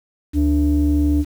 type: tone pair together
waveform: sine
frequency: 73.42 / 293.7 Hz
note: D2 / D4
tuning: 0 / 0 cents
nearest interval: 2 octaves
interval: 2400 cents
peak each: -15 dBFS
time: 0.33-1.25 s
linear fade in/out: 50 ms
effects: tanh soft clip ceiling -9 dBFS + 7-bit